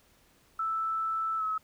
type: tone with pitch glide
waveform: sine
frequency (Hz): 1318.5 to 1286.9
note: E6 to E6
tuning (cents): 0 to -42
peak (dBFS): -28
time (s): 0.59-1.58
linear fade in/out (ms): 5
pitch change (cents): -42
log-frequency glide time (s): 1.38-1.43
effects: pink hiss -64 dBFS RMS until 1.63 s